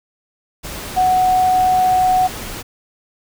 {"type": "tone in noise", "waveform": "sine", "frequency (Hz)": 740, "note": "F#5", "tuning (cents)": 0, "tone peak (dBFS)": -11, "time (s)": [0.96, 2.28], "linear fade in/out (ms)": 20, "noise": "pink", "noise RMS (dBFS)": -29, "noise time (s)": [0.63, 2.63], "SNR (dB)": 15, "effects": []}